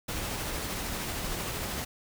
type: noise with tremolo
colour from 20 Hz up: pink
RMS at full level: -33 dBFS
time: 0.08-1.85 s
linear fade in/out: 10 ms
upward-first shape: triangle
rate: 13 Hz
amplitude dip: 25%
effects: none